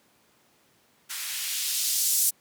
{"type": "noise with band-pass filter sweep", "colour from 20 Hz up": "violet", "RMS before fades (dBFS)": -27, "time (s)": [1.09, 2.31], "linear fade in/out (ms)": 20, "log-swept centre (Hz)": [1500, 7900], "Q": 0.98, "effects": ["pink hiss -63 dBFS RMS until 2.4 s", "high-pass 150 Hz 12 dB/octave"]}